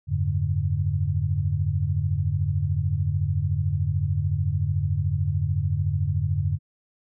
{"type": "tone cluster", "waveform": "sine", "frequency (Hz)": [87.1, 100.7, 143.3], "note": ["F2", "G2", "D3"], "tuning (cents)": [-4, 47, -42], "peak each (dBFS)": [-26, -25, -26], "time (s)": [0.07, 6.59], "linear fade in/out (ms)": 50, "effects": []}